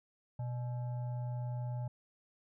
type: tone with frequency modulation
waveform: sine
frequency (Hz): 123.47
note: B2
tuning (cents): 0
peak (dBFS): -35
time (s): 0.39-1.88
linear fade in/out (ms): 5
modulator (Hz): 729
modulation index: 0.31
effects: none